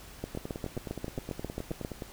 two click trains, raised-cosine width 2 ms, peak -23 / -20 dBFS, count 17 / 13, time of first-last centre 0.35-2.022 / 0.24-1.849 s, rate 9.57 / 7.46 Hz, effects added 50 Hz sine -55 dBFS peak until 2.12 s + pink hiss -50 dBFS RMS until 2.12 s

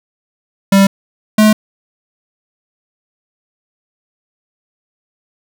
square tone pair in turn, 196 / 214.6 Hz, G3 / A3, 0 / -43 cents, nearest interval major second, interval 157 cents, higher second, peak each -6 dBFS, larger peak neither, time 0.72-0.87 / 1.38-1.53 s, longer neither, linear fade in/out 5 ms, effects none

